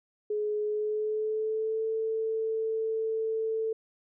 sine tone with pitch glide, 421.4 to 443.6 Hz, G#4 to A4, +25 to +14 cents, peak -27 dBFS, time 0.3-3.73 s, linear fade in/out 5 ms, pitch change +89 cents, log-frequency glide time 0.65-1.86 s, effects none

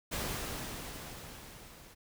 pink noise with level ramp, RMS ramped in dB -35 to -55 dBFS, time 0.11-1.95 s, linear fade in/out 20 ms, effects none

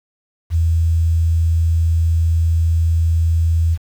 sine tone with quantisation, 82.41 Hz, E2, in tune, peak -12 dBFS, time 0.5-3.78 s, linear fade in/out 50 ms, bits 7, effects none

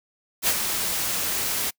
white noise with ADSR envelope, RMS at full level -19 dBFS, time 0.42-1.71 s, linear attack 62 ms, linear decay 50 ms, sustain -7 dB, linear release 18 ms, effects noise-tail reverb RT60 0.1 s tail -26 dB re dry

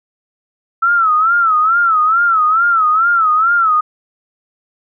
sine tone with vibrato, 1318.5 Hz, E6, in tune, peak -9 dBFS, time 0.82-3.81 s, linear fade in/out 10 ms, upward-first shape sine, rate 2.3 Hz, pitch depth 120 cents each way, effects none

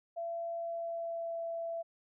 sine tone with pitch glide, 675 to 668.4 Hz, E5 to E5, +41 to +24 cents, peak -35 dBFS, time 0.16-1.83 s, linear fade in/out 20 ms, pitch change -17 cents, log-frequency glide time 0.56-1.41 s, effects none

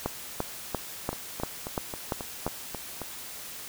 two click trains, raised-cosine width 1 ms, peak -20 / -13 dBFS, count 8 / 8, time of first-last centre 1.13-3.017 / 0.06-2.465 s, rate 3.71 / 2.91 Hz, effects white hiss -41 dBFS RMS until 3.68 s

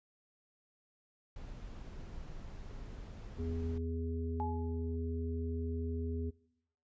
brown noise, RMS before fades -46 dBFS, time 1.36-3.78 s, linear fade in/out 2 ms
harmonic tone, 82.41 Hz, E2, in tune, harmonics 1 / 3 / 5, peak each -36 / -41 / -43 dBFS, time 3.38-6.31 s, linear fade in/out 20 ms
sine tone with exponential decay, 849 Hz, G#5, 38 cents sharp, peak -34 dBFS, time 4.4-4.96 s, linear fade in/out 0 ms, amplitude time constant 120 ms
effects noise-tail reverb RT60 0.8 s tail -23 dB re dry + resampled to 16000 Hz

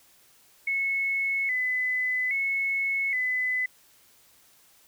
sine tone with vibrato, 2100 Hz, C7, 6 cents sharp, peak -24 dBFS, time 0.67-3.66 s, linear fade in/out 5 ms, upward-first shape square, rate 0.61 Hz, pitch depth 76 cents each way, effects white hiss -59 dBFS RMS until 4.87 s

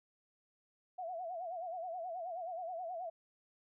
sine tone with vibrato, 698.5 Hz, F5, in tune, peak -39 dBFS, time 0.98-3.1 s, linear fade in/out 10 ms, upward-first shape sine, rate 9.4 Hz, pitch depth 120 cents each way, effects none

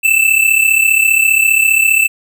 square tone pair together, 2629 / 2664 Hz, E7 / E7, -5 / +18 cents, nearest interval unison, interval 23 cents, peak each -12 dBFS, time 0.03-2.08 s, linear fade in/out 20 ms, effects none

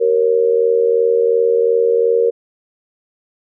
sine tone with amplitude modulation, 466.2 Hz, A#4, in tune, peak -7 dBFS, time 0-2.31 s, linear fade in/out 20 ms, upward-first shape sine, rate 82.8 Hz, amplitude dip 80%, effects none

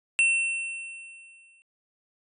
square tone with exponential decay, 2700 Hz, E7, 41 cents sharp, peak -18 dBFS, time 0.19-1.62 s, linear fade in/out 0 ms, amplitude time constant 310 ms, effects resampled to 24000 Hz

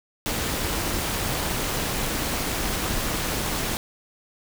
pink noise with amplitude modulation, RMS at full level -24 dBFS, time 0.26-3.77 s, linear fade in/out 0 ms, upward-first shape sine, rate 256 Hz, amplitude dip 55%, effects none

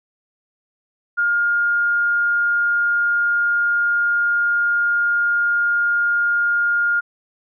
sine tone, 1415 Hz, F6, 22 cents sharp, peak -15 dBFS, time 1.17-7.01 s, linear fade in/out 20 ms, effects none

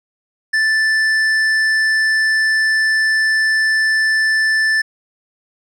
triangle tone with hard clipping, 1760 Hz, A6, in tune, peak -14 dBFS, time 0.53-4.82 s, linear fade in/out 10 ms, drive 11 dB, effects none

